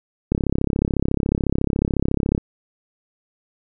click train, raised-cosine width 3 ms, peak -6 dBFS, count 71, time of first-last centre 0.32-2.379 s, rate 34 Hz, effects none

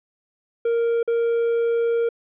triangle tone with dropouts, 465.5 Hz, A#4, 2 cents flat, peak -16 dBFS, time 0.65-2.09 s, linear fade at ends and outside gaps 5 ms, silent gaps 1.03-1.076 s, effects resampled to 8000 Hz

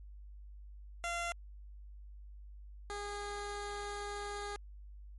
15% pulse tone pair in turn, 688 / 409.1 Hz, F5 / G#4, -26 / -26 cents, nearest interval major sixth, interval 900 cents, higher first, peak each -29 / -33 dBFS, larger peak first, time 1.04-1.32 / 2.9-4.56 s, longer second, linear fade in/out 0 ms, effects added 50 Hz sine -48 dBFS peak until 5.18 s + MP3 48 kbps

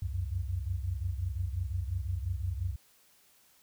sine tone cluster, 66.2 / 89.3 / 95 Hz, C2 / F2 / F#2, +21 / +39 / +46 cents, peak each -35 / -35 / -36 dBFS, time 0.02-2.76 s, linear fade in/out 5 ms, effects white hiss -64 dBFS RMS until 3.62 s

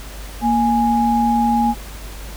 sine tone pair together, 233.1 / 830.6 Hz, A#3 / G#5, 0 / 0 cents, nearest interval octave + minor seventh, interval 2200 cents, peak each -16 dBFS, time 0.41-1.75 s, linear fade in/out 50 ms, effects added 50 Hz sine -31 dBFS peak until 2.36 s + pink hiss -37 dBFS RMS until 2.36 s

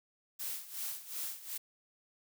blue noise with tremolo, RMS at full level -38 dBFS, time 0.39-1.58 s, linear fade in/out 10 ms, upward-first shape sine, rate 2.7 Hz, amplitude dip 80%, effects none

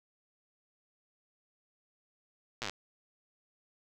slowing click train, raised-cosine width 0.2 ms, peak -18 dBFS, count 9, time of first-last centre 2.62-2.696 s, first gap 8 ms, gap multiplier 1.05, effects none

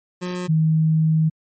25% pulse / sine tone pair in turn, 180 / 158.38 Hz, F#3 / D#3, -47 / +31 cents, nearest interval major second, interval 222 cents, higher first, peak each -21 / -14 dBFS, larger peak second, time 0.21-0.48 / 0.48-1.3 s, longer second, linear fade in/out 20 ms, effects MP3 32 kbps

